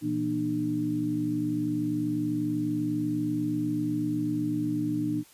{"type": "harmonic tone with a mistuned harmonic", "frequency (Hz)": 60.2, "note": "B1", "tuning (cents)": -44, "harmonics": [2, 3, 4, 5], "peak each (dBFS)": [-35, -35, -35, -27], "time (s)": [0.01, 5.24], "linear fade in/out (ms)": 50, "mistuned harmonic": 3, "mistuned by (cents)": -120, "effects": ["white hiss -56 dBFS RMS until 5.33 s", "resampled to 32000 Hz"]}